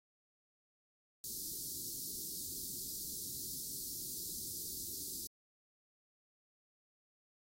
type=band-stop noise; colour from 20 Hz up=white; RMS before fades=-43 dBFS; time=1.24-5.27 s; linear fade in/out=0 ms; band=400 to 4200 Hz; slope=48 dB/octave; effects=AAC 48 kbps